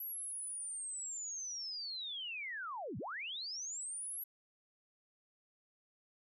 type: linear two-way sweep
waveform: sine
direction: down then up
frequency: 11770 to 91.3 to 11770 Hz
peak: -40 dBFS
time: 0-4.24 s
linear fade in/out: 5 ms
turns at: 2.98 s
effects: none

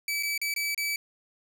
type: tone with dropouts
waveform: sawtooth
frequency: 2300 Hz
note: D7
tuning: 37 cents flat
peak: -24 dBFS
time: 0.08-0.96 s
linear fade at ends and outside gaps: 2 ms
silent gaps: 0.227-0.232 / 0.378-0.415 / 0.54-0.562 / 0.747-0.777 s
effects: none

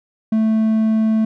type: tone with hard clipping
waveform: triangle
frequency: 220 Hz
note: A3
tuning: in tune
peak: -14 dBFS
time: 0.32-1.25 s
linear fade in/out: 5 ms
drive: 6 dB
effects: none

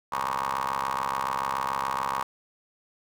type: ring-modulated tone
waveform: 20% pulse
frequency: 67 Hz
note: C2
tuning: 42 cents sharp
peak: -19 dBFS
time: 0.12-2.23 s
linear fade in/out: 5 ms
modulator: 1030 Hz
effects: none

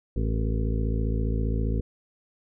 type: harmonic tone with a mistuned harmonic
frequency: 55 Hz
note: A1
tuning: in tune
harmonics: 1 / 2 / 3 / 4 / 5 / 7 / 8 / 9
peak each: -25 / -29 / -36 / -34 / -36 / -38 / -41 / -41 dBFS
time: 0.16-1.81 s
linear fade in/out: 5 ms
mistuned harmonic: 9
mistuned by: -59 cents
effects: none

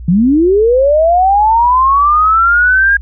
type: linear sweep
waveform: sine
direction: up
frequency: 160.7 to 1634 Hz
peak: -6 dBFS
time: 0.08-2.97 s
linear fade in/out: 5 ms
effects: added 60 Hz sine -24 dBFS peak until 3.01 s

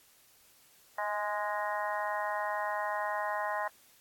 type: harmonic tone with a mistuned harmonic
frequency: 207.7 Hz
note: G#3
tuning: in tune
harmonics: 3 / 4 / 5 / 6 / 7 / 8 / 9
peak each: -37 / -36 / -36 / -47 / -43 / -45 / -39 dBFS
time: 0.98-3.68 s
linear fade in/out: 5 ms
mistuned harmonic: 3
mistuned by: +20 cents
effects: white hiss -62 dBFS RMS until 4 s + AAC 64 kbps

